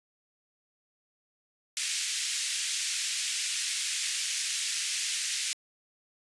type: band-pass noise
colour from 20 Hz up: white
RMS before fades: -32 dBFS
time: 1.77-5.53 s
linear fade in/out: 0 ms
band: 2000 to 8600 Hz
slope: 24 dB/octave
effects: resampled to 24000 Hz